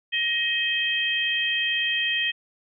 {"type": "tone cluster", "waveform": "sine", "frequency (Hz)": [1880, 2549, 3169], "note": ["A#6", "D#7", "G7"], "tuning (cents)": [14, 41, 18], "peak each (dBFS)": [-27, -27, -25], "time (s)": [0.12, 2.32], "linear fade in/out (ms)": 20, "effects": []}